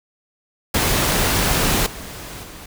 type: noise with level steps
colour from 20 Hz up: pink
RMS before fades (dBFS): -18 / -34 / -38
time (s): 0.74-2.66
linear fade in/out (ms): 5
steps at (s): 1.86 / 2.43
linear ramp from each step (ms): 5
effects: none